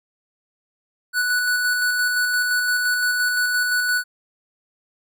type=tone with tremolo; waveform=square; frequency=1480 Hz; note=F#6; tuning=in tune; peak=-18 dBFS; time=1.13-4.04 s; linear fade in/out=50 ms; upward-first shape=square; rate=5.8 Hz; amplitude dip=25%; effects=none